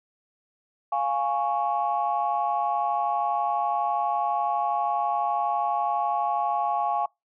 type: chord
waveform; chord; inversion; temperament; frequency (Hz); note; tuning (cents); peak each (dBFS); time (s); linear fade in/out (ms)
sine; Db major; first; equal; 698.5 / 830.6 / 1108.7; F5 / Ab5 / Db6; 0 / 0 / 0; -27 / -25 / -28; 0.92-7.06; 5
effects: noise-tail reverb RT60 0.2 s tail -26 dB re dry + tanh soft clip ceiling -14 dBFS